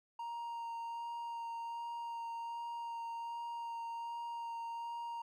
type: tone with vibrato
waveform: triangle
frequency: 932.3 Hz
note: A#5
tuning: in tune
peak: -38 dBFS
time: 0.19-5.22 s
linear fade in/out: 5 ms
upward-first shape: sine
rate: 1.3 Hz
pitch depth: 11 cents each way
effects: none